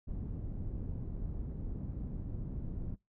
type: low-pass noise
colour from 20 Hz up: pink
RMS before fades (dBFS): -39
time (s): 0.07-2.96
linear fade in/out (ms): 20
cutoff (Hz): 200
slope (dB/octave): 12
effects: noise-tail reverb RT60 0.2 s tail -24 dB re dry